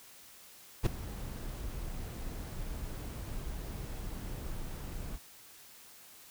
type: noise with ADSR envelope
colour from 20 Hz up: brown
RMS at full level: -22 dBFS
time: 0.83-5.19 s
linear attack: 34 ms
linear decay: 4 ms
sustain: -18 dB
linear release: 46 ms
effects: white hiss -55 dBFS RMS until 6.3 s